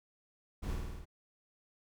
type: noise with echo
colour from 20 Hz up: brown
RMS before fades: -37 dBFS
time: 0.62-0.75 s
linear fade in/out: 20 ms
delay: 51 ms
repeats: 6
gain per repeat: -2 dB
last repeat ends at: 1.056 s
effects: none